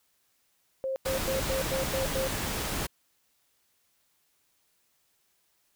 sine tone bursts, 531 Hz, C5, 25 cents sharp, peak -28 dBFS, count 7, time 0.84-2.274 s, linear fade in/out 0 ms, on 120 ms, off 99 ms
pink noise, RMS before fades -32 dBFS, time 1.05-2.87 s, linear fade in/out 10 ms
effects white hiss -71 dBFS RMS until 5.75 s

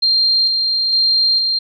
sine tone with tremolo, 4186 Hz, C8, in tune, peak -11 dBFS, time 0.02-1.59 s, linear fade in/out 10 ms, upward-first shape square, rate 1.1 Hz, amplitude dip 30%, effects none

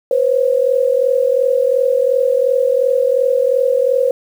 sine tone pair together, 493.9 / 536.7 Hz, B4 / C5, 0 / +44 cents, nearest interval minor second, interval 144 cents, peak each -14 dBFS, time 0.11-4.11 s, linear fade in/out 2 ms, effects 7-bit

